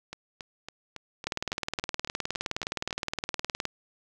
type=two click trains; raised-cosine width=0.2 ms; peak=-12 / -21 dBFS; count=47 / 11; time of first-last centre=1.27-3.653 / 0.13-2.908 s; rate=19.3 / 3.6 Hz; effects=none